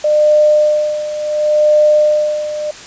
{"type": "tone with tremolo", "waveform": "sine", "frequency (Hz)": 603, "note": "D5", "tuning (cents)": 46, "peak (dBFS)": -6, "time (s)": [0.04, 2.71], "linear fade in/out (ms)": 5, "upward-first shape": "sine", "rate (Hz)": 0.7, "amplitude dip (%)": 75, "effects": ["white hiss -33 dBFS RMS until 2.86 s", "resampled to 16000 Hz"]}